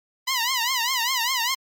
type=tone with vibrato; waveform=10% pulse; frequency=987.8 Hz; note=B5; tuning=in tune; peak=-13 dBFS; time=0.27-1.55 s; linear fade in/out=10 ms; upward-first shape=triangle; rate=5 Hz; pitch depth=170 cents each way; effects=MP3 64 kbps